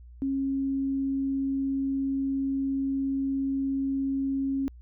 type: tone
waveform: sine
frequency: 271.7 Hz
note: C#4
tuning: 35 cents flat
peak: -25 dBFS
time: 0.22-4.68 s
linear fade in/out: 0 ms
effects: added 60 Hz sine -45 dBFS peak until 4.81 s